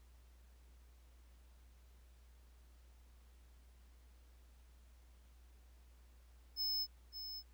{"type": "tone with echo", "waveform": "square", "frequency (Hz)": 5210, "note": "E8", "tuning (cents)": -21, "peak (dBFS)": -36, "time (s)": [6.56, 6.87], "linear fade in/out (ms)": 50, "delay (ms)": 560, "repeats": 1, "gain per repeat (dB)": -9, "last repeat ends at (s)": 7.43, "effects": ["added 60 Hz sine -60 dBFS peak until 7.53 s", "pink hiss -73 dBFS RMS until 7.53 s"]}